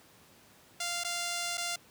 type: tone with dropouts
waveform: 5% pulse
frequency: 696 Hz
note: F5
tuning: 6 cents flat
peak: -21 dBFS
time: 0.8-1.76 s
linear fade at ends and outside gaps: 5 ms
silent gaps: 1.037-1.046 / 1.573-1.578 s
effects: pink hiss -59 dBFS RMS until 1.9 s + high-pass 100 Hz 12 dB/octave